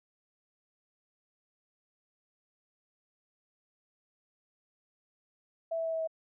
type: tone with pitch steps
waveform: sine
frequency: 659.3 / 655.5 / 651.7 / 648 / 644.2 Hz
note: E5 / E5 / E5 / E5 / E5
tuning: 0 / -10 / -20 / -30 / -40 cents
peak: -30 dBFS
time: 5.71-6.075 s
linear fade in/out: 10 ms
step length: 73 ms
effects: none